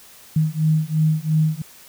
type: beating tone pair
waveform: sine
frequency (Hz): 154.9 / 157.8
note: D#3 / D#3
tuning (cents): -7 / +25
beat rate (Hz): 2.9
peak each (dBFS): -19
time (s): 0.36-1.62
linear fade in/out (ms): 5
effects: white hiss -46 dBFS RMS until 1.88 s